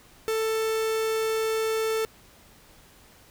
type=tone; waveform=45% pulse; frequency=442.6 Hz; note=A4; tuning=10 cents sharp; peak=-24 dBFS; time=0.28-2.05 s; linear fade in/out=0 ms; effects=pink hiss -54 dBFS RMS until 3.3 s